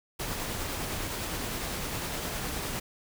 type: noise with tremolo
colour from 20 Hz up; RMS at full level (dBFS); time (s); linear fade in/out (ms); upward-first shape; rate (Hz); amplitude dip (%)
pink; -33; 0.19-2.8; 10; triangle; 9.8; 25
effects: none